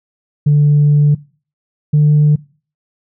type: tone pair in turn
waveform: sine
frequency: 146.83 / 149.31 Hz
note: D3 / D3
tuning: 0 / +29 cents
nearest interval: unison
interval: 29 cents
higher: second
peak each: -5 dBFS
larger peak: neither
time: 0.46-1.15 / 1.93-2.36 s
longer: first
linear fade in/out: 10 ms
effects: noise-tail reverb RT60 0.4 s tail -22 dB re dry + tanh soft clip ceiling -4 dBFS